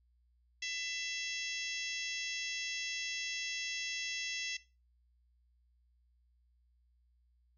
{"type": "harmonic tone with a mistuned harmonic", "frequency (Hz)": 667, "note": "E5", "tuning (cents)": 20, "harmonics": [3, 4, 5, 6, 7, 8, 9, 10], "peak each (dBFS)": [-42, -42, -44, -49, -50, -45, -47, -53], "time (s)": [0.62, 4.57], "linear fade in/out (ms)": 5, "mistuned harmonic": 9, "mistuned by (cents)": 64, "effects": ["noise-tail reverb RT60 0.3 s tail -19 dB re dry", "added 60 Hz sine -68 dBFS peak until 7.57 s"]}